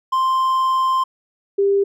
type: tone pair in turn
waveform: triangle / sine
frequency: 1046.5 / 397.7 Hz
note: C6 / G4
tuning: 0 / +25 cents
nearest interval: octave + perfect fourth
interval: 1675 cents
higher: first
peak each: -13 dBFS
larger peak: neither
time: 0.12-1.04 / 1.58-1.84 s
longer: first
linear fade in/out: 10 ms
effects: none